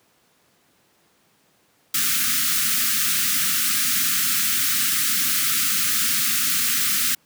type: band-stop noise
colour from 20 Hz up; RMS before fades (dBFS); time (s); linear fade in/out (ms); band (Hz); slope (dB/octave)
white; -21; 1.94-7.15; 5; 290 to 1200; 96
effects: pink hiss -61 dBFS RMS until 7.25 s + high-pass 150 Hz 12 dB/octave